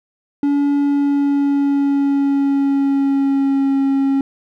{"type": "tone with pitch glide", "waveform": "triangle", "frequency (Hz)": [284.9, 273], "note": ["C#4", "C#4"], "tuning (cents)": [48, -26], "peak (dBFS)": -11, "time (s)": [0.43, 4.21], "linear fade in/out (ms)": 2, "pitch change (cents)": -74, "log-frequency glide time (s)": [0.76, 3.8], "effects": []}